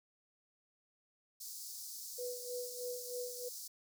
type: high-pass noise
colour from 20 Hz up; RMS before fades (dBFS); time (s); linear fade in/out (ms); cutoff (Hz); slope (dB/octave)
pink; -47; 1.4-3.68; 10; 4600; 48
type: tone with tremolo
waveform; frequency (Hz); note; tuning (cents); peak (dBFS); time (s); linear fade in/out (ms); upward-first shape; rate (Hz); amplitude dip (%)
sine; 492.7; B4; -4; -38; 2.18-3.49; 10; sine; 3.2; 75
effects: none